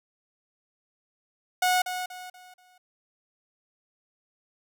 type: tone with echo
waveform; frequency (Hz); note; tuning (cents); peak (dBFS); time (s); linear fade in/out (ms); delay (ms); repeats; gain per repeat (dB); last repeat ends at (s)
sawtooth; 731; F#5; -21; -17; 1.62-1.82; 5; 240; 4; -9; 2.78
effects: none